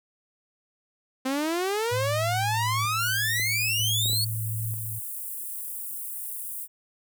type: exponential sweep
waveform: sawtooth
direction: up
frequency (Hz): 257 to 4491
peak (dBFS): -21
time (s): 1.25-4.25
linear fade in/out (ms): 10
type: tone with tremolo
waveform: sine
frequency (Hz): 110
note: A2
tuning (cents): 0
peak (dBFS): -28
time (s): 1.91-5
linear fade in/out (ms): 20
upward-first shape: square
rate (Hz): 0.53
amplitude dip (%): 45
type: high-pass noise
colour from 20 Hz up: white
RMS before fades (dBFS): -35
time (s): 2.97-6.68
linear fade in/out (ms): 50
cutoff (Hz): 8600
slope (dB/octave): 48
type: clicks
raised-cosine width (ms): 2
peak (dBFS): -28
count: 4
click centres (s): 3.397 / 4.058 / 4.098 / 4.132
effects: none